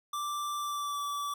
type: tone with pitch glide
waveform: square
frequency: 1174.7 to 1154.5 Hz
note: D6 to D6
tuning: 0 to -30 cents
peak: -33 dBFS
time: 0.13-1.34 s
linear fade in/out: 5 ms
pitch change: -30 cents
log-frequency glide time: 0.58-1.02 s
effects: none